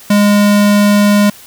square tone, 205.4 Hz, G#3, 19 cents flat, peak -7 dBFS, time 0.1-1.3 s, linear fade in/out 5 ms, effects white hiss -37 dBFS RMS until 1.46 s

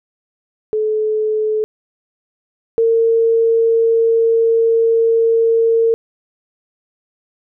sine tone pair in turn, 431.2 / 456 Hz, A4 / A#4, -35 / -38 cents, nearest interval minor second, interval 97 cents, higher second, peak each -14 / -10 dBFS, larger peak second, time 0.73-1.64 / 2.78-5.94 s, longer second, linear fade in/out 0 ms, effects none

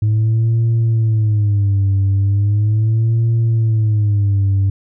sine tone with vibrato, 106 Hz, G#2, 36 cents sharp, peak -9 dBFS, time 0.02-4.7 s, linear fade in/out 5 ms, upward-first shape sine, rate 0.38 Hz, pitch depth 140 cents each way, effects tanh soft clip ceiling -10 dBFS

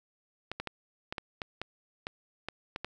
clicks, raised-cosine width 0.3 ms, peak -19 dBFS, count 11, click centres 0.516 / 0.6 / 0.673 / 1.125 / 1.182 / 1.418 / 1.616 / 2.069 / 2.486 / 2.761 / 2.846 s, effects 10-bit

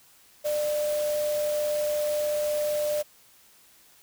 sine tone in noise, 597 Hz, D5, 28 cents sharp, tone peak -24 dBFS, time 0.44-3.03 s, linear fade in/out 20 ms, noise white, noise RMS -38 dBFS, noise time 0.44-3.03 s, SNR +11 dB, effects white hiss -57 dBFS RMS until 4.02 s

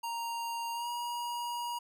square tone with pitch glide, 932.3 to 955.2 Hz, A#5 to A#5, 0 to +42 cents, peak -35 dBFS, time 0.03-1.79 s, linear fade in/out 10 ms, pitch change +42 cents, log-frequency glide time 0.73-0.88 s, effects none

